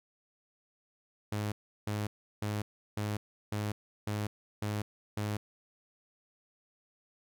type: tone bursts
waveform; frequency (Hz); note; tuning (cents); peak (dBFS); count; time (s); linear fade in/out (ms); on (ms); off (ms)
sawtooth; 104.7; G#2; +15; -28; 8; 1.32-5.37; 5; 200; 350
effects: none